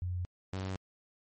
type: tone pair in turn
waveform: sine / sawtooth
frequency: 89.6 / 94.93 Hz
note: F2 / F#2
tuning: +45 / +45 cents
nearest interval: minor second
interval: 100 cents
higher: second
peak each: -32 / -31 dBFS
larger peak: second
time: 0.02-0.25 / 0.53-0.76 s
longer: neither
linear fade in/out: 0 ms
effects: MP3 32 kbps